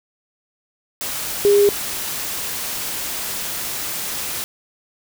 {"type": "tone in noise", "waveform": "sine", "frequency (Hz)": 406.5, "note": "G#4", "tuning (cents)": -37, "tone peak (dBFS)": -10, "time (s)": [1.45, 1.69], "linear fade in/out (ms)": 0, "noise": "white", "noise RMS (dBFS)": -26, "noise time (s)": [1.01, 4.44], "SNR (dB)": 13, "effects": []}